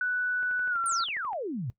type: tone with pitch glide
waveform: sine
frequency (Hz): 1485 to 1361.8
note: F#6 to F6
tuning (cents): +6 to -44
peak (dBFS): -25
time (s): 0.01-1.04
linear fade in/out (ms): 2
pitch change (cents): -150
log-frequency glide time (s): 0.7-0.78
type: click train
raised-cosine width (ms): 0.5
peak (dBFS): -33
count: 12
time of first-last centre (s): 0.43-1.332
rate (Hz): 12.2
type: exponential sweep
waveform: sine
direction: down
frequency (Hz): 9680 to 110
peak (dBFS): -30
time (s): 0.86-1.7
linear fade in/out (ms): 0
effects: noise-tail reverb RT60 0.1 s tail -17 dB re dry